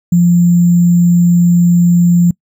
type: tone with sample-and-hold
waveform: sine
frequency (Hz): 173.6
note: F3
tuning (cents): -10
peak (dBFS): -5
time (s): 0.12-2.31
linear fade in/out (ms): 5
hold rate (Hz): 7350
effects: noise-tail reverb RT60 0.1 s tail -25 dB re dry